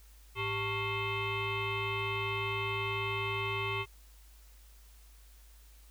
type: tone with frequency modulation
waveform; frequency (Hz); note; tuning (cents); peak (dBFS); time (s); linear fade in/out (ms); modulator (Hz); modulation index
sine; 1108.7; C#6; 0; -31; 0.35-3.86; 50; 501; 3.8
effects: added 52 Hz sine -54 dBFS peak until 5.9 s + white hiss -63 dBFS RMS until 5.9 s